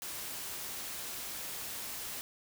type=noise; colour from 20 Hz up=white; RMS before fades=-41 dBFS; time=0.02-2.21 s; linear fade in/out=0 ms; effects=none